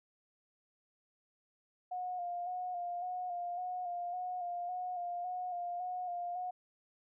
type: tone with vibrato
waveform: sine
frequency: 715 Hz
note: F5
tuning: 41 cents sharp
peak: -36 dBFS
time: 1.91-6.51 s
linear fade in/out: 10 ms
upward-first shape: square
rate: 1.8 Hz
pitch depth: 29 cents each way
effects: none